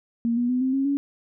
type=tone with pitch steps; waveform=sine; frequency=233.1 / 242 / 251.3 / 260.9 / 270.9 / 281.2 Hz; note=A#3 / B3 / B3 / C4 / C#4 / C#4; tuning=0 / -35 / +30 / -5 / -40 / +25 cents; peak=-20 dBFS; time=0.25-0.97 s; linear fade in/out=0 ms; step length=120 ms; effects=none